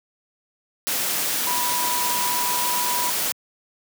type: tone in noise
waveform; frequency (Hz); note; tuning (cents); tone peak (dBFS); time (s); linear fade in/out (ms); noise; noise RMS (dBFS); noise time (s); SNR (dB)
sine; 977; B5; -19; -25; 1.47-3.1; 0; white; -24; 0.87-3.32; -4
effects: high-pass 150 Hz 12 dB/octave